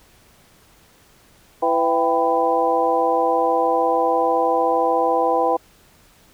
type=harmonic tone with a mistuned harmonic; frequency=166.4 Hz; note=E3; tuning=17 cents sharp; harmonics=2 / 3 / 4 / 5 / 6; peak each=-26 / -20 / -24 / -20 / -23 dBFS; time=1.62-5.57 s; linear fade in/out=10 ms; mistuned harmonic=5; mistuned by=-100 cents; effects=pink hiss -53 dBFS RMS until 6.33 s